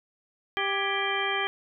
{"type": "harmonic tone with a mistuned harmonic", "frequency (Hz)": 394, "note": "G4", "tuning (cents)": 9, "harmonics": [1, 2, 3, 4, 5, 6, 8], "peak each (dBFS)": [-33, -33, -33, -33, -33, -33, -33], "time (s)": [0.57, 1.47], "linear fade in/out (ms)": 0, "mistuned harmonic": 4, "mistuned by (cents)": 94, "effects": []}